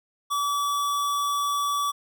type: tone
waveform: square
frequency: 1148 Hz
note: D6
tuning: 40 cents flat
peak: -24 dBFS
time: 0.3-1.92 s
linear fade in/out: 20 ms
effects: none